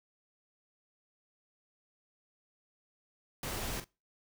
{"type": "noise with echo", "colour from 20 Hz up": "pink", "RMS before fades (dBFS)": -38, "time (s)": [3.43, 3.8], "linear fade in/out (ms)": 2, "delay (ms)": 43, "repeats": 1, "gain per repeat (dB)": -10, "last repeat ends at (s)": 3.843, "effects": ["noise-tail reverb RT60 0.3 s tail -25 dB re dry"]}